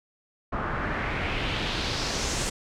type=noise with low-pass filter sweep; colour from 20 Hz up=pink; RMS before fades=-29 dBFS; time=0.52-2.5 s; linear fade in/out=10 ms; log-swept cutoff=1200 to 7900 Hz; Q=2.1; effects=none